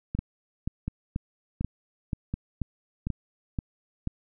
two click trains, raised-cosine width 5 ms, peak -16 / -17 dBFS, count 9 / 5, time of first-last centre 0.19-4.073 / 0.15-3.07 s, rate 2.06 / 1.37 Hz, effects none

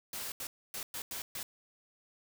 white noise bursts at uneven times, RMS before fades -40 dBFS, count 6, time 0.13-0.32 / 0.4-0.47 / 0.74-0.83 / 0.94-1.02 / 1.11-1.22 / 1.35-1.43 s, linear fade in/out 2 ms, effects none

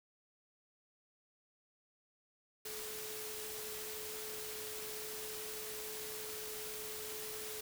sine tone in noise, 430.4 Hz, A4, 38 cents flat, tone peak -48 dBFS, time 2.65-7.61 s, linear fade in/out 5 ms, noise white, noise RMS -45 dBFS, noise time 2.65-7.61 s, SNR -6 dB, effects none

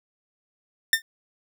sawtooth tone with exponential decay, 1807 Hz, A6, 46 cents sharp, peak -9 dBFS, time 0.93-1.02 s, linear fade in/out 2 ms, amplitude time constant 19 ms, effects none

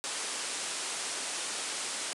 white low-pass noise, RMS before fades -36 dBFS, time 0.04-2.13 s, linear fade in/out 0 ms, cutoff 10000 Hz, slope 96 dB/octave, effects high-pass 300 Hz 12 dB/octave

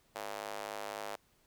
square tone with high-pass filter, 51.91 Hz, G#1, in tune, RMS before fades -42 dBFS, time 0.15-1.16 s, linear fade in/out 5 ms, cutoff 640 Hz, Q 1.7, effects pink hiss -70 dBFS RMS until 1.46 s

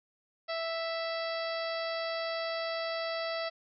harmonic tone, 659.3 Hz, E5, in tune, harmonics 1 / 2 / 3 / 4 / 5 / 6 / 7 / 8, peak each -34 / -40 / -41 / -46 / -47 / -46 / -43 / -48 dBFS, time 0.48-3.5 s, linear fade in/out 20 ms, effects none

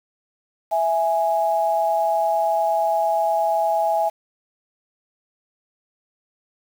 sine tone pair together, 659.3 / 830.7 Hz, E5 / G#5, 0 / 0 cents, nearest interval major third, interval 400 cents, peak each -20 dBFS, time 0.71-4.1 s, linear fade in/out 20 ms, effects 7-bit

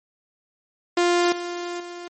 sawtooth tone with level steps, 349.8 Hz, F4, 3 cents sharp, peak -13 / -24 / -30 dBFS, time 0.97-2.08 s, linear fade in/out 5 ms, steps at 1.32 / 1.8 s, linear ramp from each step 2 ms, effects MP3 32 kbps

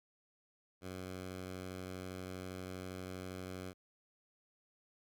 10% pulse tone, 92.5 Hz, F#2, in tune, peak -35 dBFS, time 0.81-3.74 s, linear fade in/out 50 ms, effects none

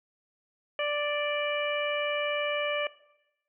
harmonic tone, 587.3 Hz, D5, in tune, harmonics 1 / 2 / 3 / 4 / 5, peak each -29 / -36 / -37 / -35 / -36 dBFS, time 0.79-2.87 s, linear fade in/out 2 ms, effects noise-tail reverb RT60 0.9 s tail -18 dB re dry

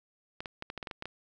clicks, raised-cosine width 0.3 ms, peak -22 dBFS, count 10, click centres 0.405 / 0.458 / 0.624 / 0.701 / 0.777 / 0.828 / 0.872 / 0.912 / 1.024 / 1.056 s, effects none

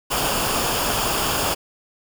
pink noise with comb filter, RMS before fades -22 dBFS, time 0.1-1.55 s, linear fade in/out 20 ms, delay 0.5 ms, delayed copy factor -0.55, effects none

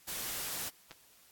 white noise, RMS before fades -38 dBFS, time 0.07-0.7 s, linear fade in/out 20 ms
clicks, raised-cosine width 0.2 ms, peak -31 dBFS, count 2, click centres 0.91 / 0.916 s
effects white hiss -62 dBFS RMS until 1.31 s + AAC 64 kbps

